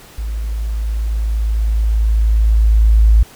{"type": "tone with level ramp", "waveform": "sine", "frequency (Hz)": 54.4, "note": "A1", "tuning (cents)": -19, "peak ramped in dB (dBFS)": [-19, -5], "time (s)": [0.18, 3.23], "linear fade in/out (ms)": 5, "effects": ["pink hiss -41 dBFS RMS until 3.35 s"]}